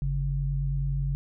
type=tone pair together; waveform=sine; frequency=49.36 / 139.6 Hz; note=G1 / C#3; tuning=+13 / +13 cents; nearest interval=octave + tritone; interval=1800 cents; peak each=-28 / -27 dBFS; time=0.02-1.15 s; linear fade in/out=0 ms; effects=none